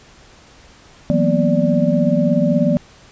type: tone cluster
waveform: sine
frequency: 164 / 184.4 / 232.9 / 249.3 / 585 Hz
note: E3 / F#3 / A#3 / B3 / D5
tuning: -9 / -6 / -1 / +16 / -7 cents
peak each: -19 dBFS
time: 1.1-2.77 s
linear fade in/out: 0 ms
effects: pink hiss -46 dBFS RMS until 3.11 s + resampled to 16000 Hz